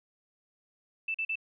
sine tone bursts, 2647 Hz, E7, 7 cents sharp, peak -29 dBFS, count 3, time 1.08-1.356 s, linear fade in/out 5 ms, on 64 ms, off 42 ms, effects none

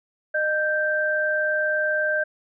sine tone pair together, 611.6 / 1568 Hz, D#5 / G6, -30 / 0 cents, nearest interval octave + major third, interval 1630 cents, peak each -24 / -22 dBFS, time 0.34-2.24 s, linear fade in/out 10 ms, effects none

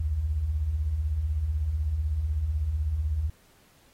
sine beating tone pair, 61.74 / 77.74 Hz, B1 / D#2, 0 / -1 cents, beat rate 16 Hz, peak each -34 / -25 dBFS, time 0-3.3 s, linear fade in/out 5 ms, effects pink hiss -61 dBFS RMS until 3.93 s + AAC 48 kbps

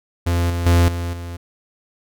45% pulse tone with level steps, 86.2 Hz, F2, 22 cents flat, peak -16 / -20 / -11 / -22 / -28 dBFS, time 0.26-1.37 s, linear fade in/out 10 ms, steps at 0.5 / 0.66 / 0.88 / 1.13 s, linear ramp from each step 2 ms, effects none

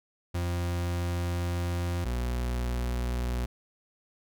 40% pulse tone pair in turn, 87.31 / 60.67 Hz, F2 / B1, 0 / -30 cents, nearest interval tritone, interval 630 cents, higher first, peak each -27 dBFS, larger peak neither, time 0.34-2.05 / 2.05-3.46 s, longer first, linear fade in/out 10 ms, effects none

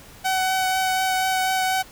sawtooth tone with vibrato, 753 Hz, F#5, 30 cents sharp, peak -16 dBFS, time 0.24-1.83 s, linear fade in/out 20 ms, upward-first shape triangle, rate 4.1 Hz, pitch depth 14 cents each way, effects pink hiss -46 dBFS RMS until 1.91 s

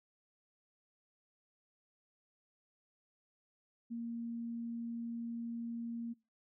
sine tone, 233.1 Hz, A#3, in tune, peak -38 dBFS, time 3.9-6.14 s, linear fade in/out 20 ms, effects noise-tail reverb RT60 0.3 s tail -24 dB re dry

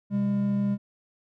triangle tone pair together, 128.2 / 201.9 Hz, C3 / G#3, -35 / -49 cents, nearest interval minor sixth, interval 786 cents, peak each -30 / -21 dBFS, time 0.1-0.78 s, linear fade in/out 50 ms, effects none

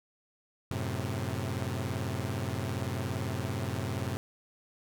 sawtooth chord, F# diminished, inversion none, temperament equal, 92.5 / 110 / 130.81 Hz, F#2 / A2 / C3, 0 / 0 / 0 cents, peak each -32 dBFS, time 0.71-4.17 s, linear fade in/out 0 ms, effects none

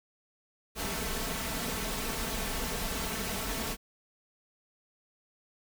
pink noise with comb filter, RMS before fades -34 dBFS, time 0.75-3.77 s, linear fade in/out 50 ms, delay 4.5 ms, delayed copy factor +0.65, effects none

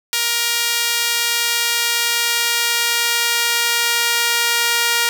sawtooth tone with high-pass filter sweep, 470.6 Hz, A#4, 16 cents sharp, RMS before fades -18 dBFS, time 0.13-5.09 s, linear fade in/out 0 ms, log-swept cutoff 2600 to 1700 Hz, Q 0.73, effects none

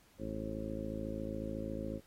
harmonic tone, 54 Hz, A1, 32 cents flat, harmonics 1 / 2 / 3 / 4 / 5 / 6 / 7 / 8 / 10, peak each -46 / -46 / -49 / -43 / -45 / -45 / -51 / -49 / -44 dBFS, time 0.18-2.01 s, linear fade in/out 50 ms, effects pink hiss -66 dBFS RMS until 2.06 s + AAC 48 kbps

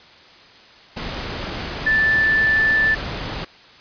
sine tone in noise, 1760 Hz, A6, in tune, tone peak -14 dBFS, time 1.86-2.95 s, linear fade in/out 10 ms, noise pink, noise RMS -28 dBFS, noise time 0.96-3.45 s, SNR +11 dB, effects white hiss -46 dBFS RMS until 3.8 s + resampled to 11025 Hz

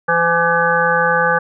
harmonic tone with a mistuned harmonic, 168.4 Hz, E3, 37 cents sharp, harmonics 1 / 3 / 5 / 7 / 9 / 10, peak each -26 / -18 / -19 / -19 / -17 / -21 dBFS, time 0.08-1.39 s, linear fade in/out 10 ms, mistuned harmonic 3, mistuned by +17 cents, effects none

